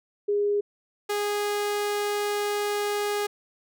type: tone pair in turn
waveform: sine / sawtooth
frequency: 410 / 412.6 Hz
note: G#4 / G#4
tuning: -22 / -11 cents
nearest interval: unison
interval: 11 cents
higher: second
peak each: -21 dBFS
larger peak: neither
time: 0.28-0.61 / 1.09-3.27 s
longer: second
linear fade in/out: 10 ms
effects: none